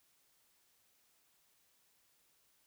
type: silence
effects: white hiss -73 dBFS RMS until 2.66 s